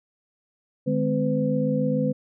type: tone cluster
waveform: sine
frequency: 152.6 / 209.2 / 256.1 / 506 Hz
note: D#3 / G#3 / C4 / B4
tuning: -33 / +13 / -37 / +42 cents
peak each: -26 dBFS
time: 0.86-2.13 s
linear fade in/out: 20 ms
effects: none